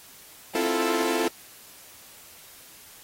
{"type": "chord", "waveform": "sawtooth", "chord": "F major seventh", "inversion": "second", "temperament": "equal", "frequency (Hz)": [261.6, 329.6, 349.2, 440], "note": ["C4", "E4", "F4", "A4"], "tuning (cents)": [0, 0, 0, 0], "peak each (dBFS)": [-27, -25, -25, -23], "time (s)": [0.55, 1.28], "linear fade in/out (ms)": 2, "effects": ["white hiss -49 dBFS RMS until 3.03 s", "AAC 48 kbps"]}